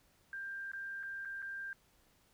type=tone with dropouts; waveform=sine; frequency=1588 Hz; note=G6; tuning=22 cents sharp; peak=-40 dBFS; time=0.33-1.73 s; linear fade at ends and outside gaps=1 ms; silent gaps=0.717-0.734 / 1.03-1.034 / 1.25-1.255 / 1.42-1.425 s; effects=pink hiss -70 dBFS RMS until 2.33 s